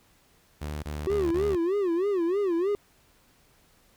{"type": "tone bursts", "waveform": "sawtooth", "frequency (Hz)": 74.7, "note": "D2", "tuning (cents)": 30, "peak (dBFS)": -28, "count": 4, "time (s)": [0.61, 1.559], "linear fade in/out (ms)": 10, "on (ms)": 220, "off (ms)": 23}
{"type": "tone with vibrato", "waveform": "triangle", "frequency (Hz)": 370, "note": "F#4", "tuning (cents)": 0, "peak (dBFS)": -21, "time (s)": [1.07, 2.75], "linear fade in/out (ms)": 0, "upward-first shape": "sine", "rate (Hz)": 3.2, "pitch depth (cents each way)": 190}
{"effects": ["pink hiss -62 dBFS RMS until 3.96 s"]}